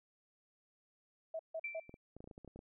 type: tone bursts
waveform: sine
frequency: 647 Hz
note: E5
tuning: 32 cents flat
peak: -38 dBFS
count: 3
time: 1.34-1.799 s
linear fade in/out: 5 ms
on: 53 ms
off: 150 ms
type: tone with exponential decay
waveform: sine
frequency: 2343 Hz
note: D7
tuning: 5 cents flat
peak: -36 dBFS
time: 1.64-1.97 s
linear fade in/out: 5 ms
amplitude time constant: 70 ms
type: clicks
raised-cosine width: 2 ms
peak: -38 dBFS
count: 12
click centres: 1.894 / 1.941 / 2.166 / 2.205 / 2.242 / 2.275 / 2.312 / 2.379 / 2.447 / 2.477 / 2.56 / 2.591 s
effects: none